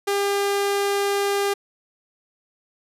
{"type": "tone", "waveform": "sawtooth", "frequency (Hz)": 401.1, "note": "G4", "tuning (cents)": 40, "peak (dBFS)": -16, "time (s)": [0.07, 1.54], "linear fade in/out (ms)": 10, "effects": ["resampled to 32000 Hz"]}